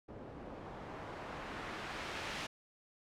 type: noise with low-pass filter sweep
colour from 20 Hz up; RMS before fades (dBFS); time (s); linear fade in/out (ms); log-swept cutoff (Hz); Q
white; -45; 0.08-2.47; 10; 480 to 3200; 0.72
effects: none